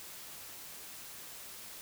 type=silence; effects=white hiss -48 dBFS RMS until 1.81 s